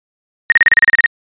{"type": "tone bursts", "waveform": "sine", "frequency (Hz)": 1864.7, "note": "A#6", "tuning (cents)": 0, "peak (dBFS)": -4, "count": 11, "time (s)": [0.5, 1.06], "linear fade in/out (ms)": 0, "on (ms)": 20, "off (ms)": 34, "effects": ["resampled to 8000 Hz"]}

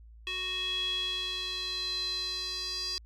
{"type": "tone with band-pass filter sweep", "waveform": "square", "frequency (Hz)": 370, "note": "F#4", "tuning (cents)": 0, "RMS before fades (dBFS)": -34, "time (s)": [0.27, 2.98], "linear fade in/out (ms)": 0, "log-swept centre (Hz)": [3000, 4800], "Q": 8.5, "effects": ["added 56 Hz sine -49 dBFS peak until 3.05 s"]}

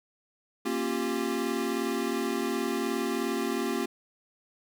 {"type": "chord", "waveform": "square", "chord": "G half-diminished seventh", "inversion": "first", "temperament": "equal with one note detuned", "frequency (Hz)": [233.1, 272.4, 349.2, 392], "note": ["Bb3", "Db4", "F4", "G4"], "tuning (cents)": [0, -30, 0, 0], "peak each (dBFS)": -34, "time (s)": [0.65, 3.86], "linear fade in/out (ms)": 10, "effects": []}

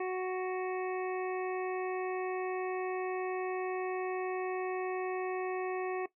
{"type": "harmonic tone", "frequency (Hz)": 370.3, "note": "F#4", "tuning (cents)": 1, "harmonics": [1, 2, 3, 5, 6, 7], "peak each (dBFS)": [-33, -39, -43, -47, -49, -50], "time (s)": [0, 6.06], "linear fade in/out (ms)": 5, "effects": ["noise-tail reverb RT60 0.1 s tail -17 dB re dry"]}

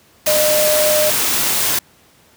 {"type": "tone in noise", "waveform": "sine", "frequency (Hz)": 608, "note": "D#5", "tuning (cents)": -40, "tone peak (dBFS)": -14, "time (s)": [0.27, 1.1], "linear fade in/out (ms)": 5, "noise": "white", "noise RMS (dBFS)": -17, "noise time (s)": [0.26, 1.79], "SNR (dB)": 0, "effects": ["pink hiss -51 dBFS RMS until 2.36 s", "high-pass 80 Hz 12 dB/octave"]}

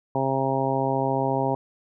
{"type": "harmonic tone", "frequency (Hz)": 134.3, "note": "C3", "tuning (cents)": 46, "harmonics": [1, 2, 3, 4, 5, 6, 7], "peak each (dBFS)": [-29, -29, -29, -29, -29, -29, -29], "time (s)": [0.15, 1.55], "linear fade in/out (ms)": 2, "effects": []}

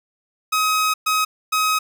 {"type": "tone bursts at uneven times", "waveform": "sawtooth", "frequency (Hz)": 1267, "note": "D#6", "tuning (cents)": 31, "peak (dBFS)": -13, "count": 3, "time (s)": [[0.52, 0.94], [1.06, 1.25], [1.52, 1.79]], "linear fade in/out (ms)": 10, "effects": []}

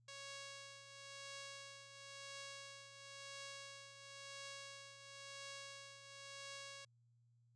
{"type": "tone with tremolo", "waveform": "5% pulse", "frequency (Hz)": 554.4, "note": "C#5", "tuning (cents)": 0, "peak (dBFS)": -37, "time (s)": [0.08, 6.85], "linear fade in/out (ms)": 5, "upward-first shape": "triangle", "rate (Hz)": 0.97, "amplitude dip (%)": 65, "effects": ["added 118 Hz sine -70 dBFS peak until 7.55 s", "resampled to 22050 Hz"]}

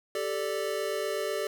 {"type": "chord", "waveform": "square", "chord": "G suspended second", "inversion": "none", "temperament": "equal", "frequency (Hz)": [392, 440, 587.3], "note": ["G4", "A4", "D5"], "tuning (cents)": [0, 0, 0], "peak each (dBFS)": [-35, -34, -34], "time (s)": [0.15, 1.47], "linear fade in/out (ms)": 2, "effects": []}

